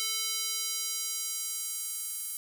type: tone with high-pass filter sweep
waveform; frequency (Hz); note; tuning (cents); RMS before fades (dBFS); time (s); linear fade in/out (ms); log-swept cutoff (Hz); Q
square; 440; A4; 0; -34; 0-2.37; 0; 3900 to 10000; 1.1
effects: 9-bit